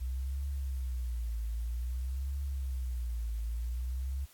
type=tone with vibrato; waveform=sine; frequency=62 Hz; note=B1; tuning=7 cents sharp; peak=-32 dBFS; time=0-4.26 s; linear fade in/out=20 ms; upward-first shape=triangle; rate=0.52 Hz; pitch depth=210 cents each way; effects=white hiss -60 dBFS RMS until 4.33 s + AAC 64 kbps